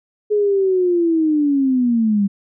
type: linear sweep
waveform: sine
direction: down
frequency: 423.4 to 195.1 Hz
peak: -13 dBFS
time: 0.3-2.28 s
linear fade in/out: 20 ms
effects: none